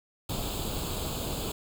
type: noise with comb filter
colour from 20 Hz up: pink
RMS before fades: -33 dBFS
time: 0.29-1.52 s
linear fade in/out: 5 ms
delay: 0.26 ms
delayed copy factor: +0.8
effects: none